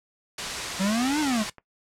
white low-pass noise, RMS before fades -34 dBFS, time 0.38-1.5 s, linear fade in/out 5 ms, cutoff 6700 Hz, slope 12 dB/octave
square exponential two-way sweep, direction up then down, 184 to 312 to 203.8 Hz, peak -23 dBFS, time 0.79-1.44 s, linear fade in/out 20 ms, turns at 1.2 s
clicks, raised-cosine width 0.5 ms, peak -29 dBFS, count 2, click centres 1.21 / 1.583 s
effects noise-tail reverb RT60 0.1 s tail -17 dB re dry + low-pass 11000 Hz 12 dB/octave

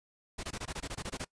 pink noise bursts, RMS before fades -38 dBFS, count 12, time 0.38-1.248 s, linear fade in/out 10 ms, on 54 ms, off 20 ms, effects noise-tail reverb RT60 0.1 s tail -22 dB re dry + resampled to 22050 Hz

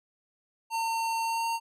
square tone with pitch glide, 908 to 917.5 Hz, A#5 to A#5, -46 to -28 cents, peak -28 dBFS, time 0.7-1.6 s, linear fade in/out 50 ms, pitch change +18 cents, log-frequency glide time 1.23-1.47 s, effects low-pass 12000 Hz 12 dB/octave

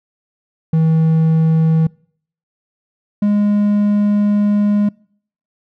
triangle tone pair in turn, 160.7 / 206.3 Hz, E3 / G#3, -44 / -11 cents, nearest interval major third, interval 433 cents, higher second, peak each -8 / -9 dBFS, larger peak first, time 0.73-1.87 / 3.22-4.89 s, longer second, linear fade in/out 5 ms, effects noise-tail reverb RT60 0.6 s tail -26 dB re dry

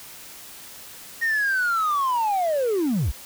triangle linear sweep, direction down, 1869 to 44.27 Hz, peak -17 dBFS, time 1.21-3.12 s, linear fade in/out 20 ms, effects tanh soft clip ceiling -15 dBFS + white hiss -42 dBFS RMS until 3.25 s

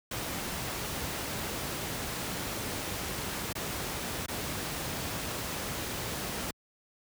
pink noise with dropouts, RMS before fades -35 dBFS, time 0.11-6.51 s, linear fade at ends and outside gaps 5 ms, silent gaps 3.529-3.552 / 4.262-4.282 s, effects high-pass 60 Hz 12 dB/octave

